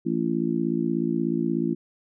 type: harmonic tone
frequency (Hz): 56.6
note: A1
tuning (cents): +50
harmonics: 3 / 4 / 5 / 6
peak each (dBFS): -29 / -27 / -28 / -27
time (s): 0.05-1.75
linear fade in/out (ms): 20
effects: none